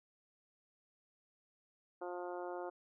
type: harmonic tone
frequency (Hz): 177.6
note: F3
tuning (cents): +29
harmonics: 2 / 3 / 4 / 5 / 6 / 7 / 8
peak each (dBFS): -44 / -46 / -47 / -50 / -55 / -55 / -56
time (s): 2.01-2.7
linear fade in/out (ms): 10
effects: none